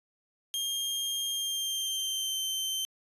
sawtooth tone with pitch glide, 3213 to 3107 Hz, G7 to G7, +42 to -16 cents, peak -27 dBFS, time 0.54-2.85 s, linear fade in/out 0 ms, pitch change -58 cents, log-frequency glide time 1.31-2.38 s, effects resampled to 32000 Hz

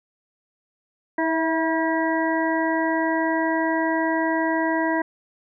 harmonic tone with a mistuned harmonic, 322.3 Hz, E4, 39 cents flat, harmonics 1 / 2 / 3 / 5 / 6, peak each -23 / -26 / -26 / -30 / -29 dBFS, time 1.18-5.02 s, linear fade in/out 5 ms, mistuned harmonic 2, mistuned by +28 cents, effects none

